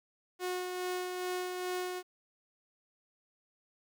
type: tone with tremolo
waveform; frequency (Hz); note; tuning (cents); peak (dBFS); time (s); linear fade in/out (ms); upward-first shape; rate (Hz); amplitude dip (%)
sawtooth; 363.6; F#4; -30; -29; 0.39-2.03; 50; sine; 2.4; 35
effects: 11-bit